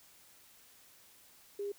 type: tone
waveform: sine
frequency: 404.7 Hz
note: G#4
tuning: 45 cents flat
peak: -35 dBFS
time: 1.59-1.72 s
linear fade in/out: 5 ms
effects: white hiss -61 dBFS RMS until 1.78 s